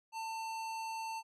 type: tone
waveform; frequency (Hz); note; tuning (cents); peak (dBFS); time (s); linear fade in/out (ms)
square; 895; A5; +29; -39; 0.12-1.23; 50
effects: low-pass 10000 Hz 12 dB/octave